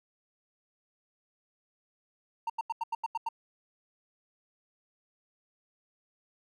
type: tone bursts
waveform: triangle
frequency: 915 Hz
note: A#5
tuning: 32 cents flat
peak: -27 dBFS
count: 8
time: 2.47-3.289 s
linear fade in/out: 5 ms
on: 28 ms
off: 85 ms
effects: none